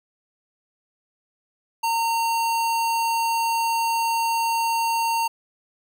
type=tone; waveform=square; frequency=917 Hz; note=A#5; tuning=29 cents flat; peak=-21 dBFS; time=1.83-5.28 s; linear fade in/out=10 ms; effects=none